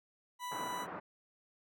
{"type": "tone", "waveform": "40% pulse", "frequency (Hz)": 987.8, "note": "B5", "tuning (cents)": 0, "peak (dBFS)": -38, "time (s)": [0.39, 0.87], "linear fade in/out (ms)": 50}
{"type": "band-pass noise", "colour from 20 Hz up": "white", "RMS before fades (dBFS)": -44, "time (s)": [0.51, 1], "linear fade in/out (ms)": 10, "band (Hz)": [120, 1400], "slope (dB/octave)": 24}
{"effects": []}